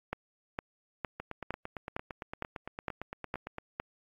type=two click trains; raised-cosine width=0.5 ms; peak=-18 / -23 dBFS; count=9 / 22; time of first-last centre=0.13-3.8 / 1.2-3.584 s; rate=2.18 / 8.81 Hz; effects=AAC 64 kbps